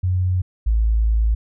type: tone pair in turn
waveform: sine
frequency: 91.5 / 54.9 Hz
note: F#2 / A1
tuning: -19 / -3 cents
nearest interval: major sixth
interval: 884 cents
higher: first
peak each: -16 / -14 dBFS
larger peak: second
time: 0.03-0.42 / 0.66-1.35 s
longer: second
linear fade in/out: 10 ms
effects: none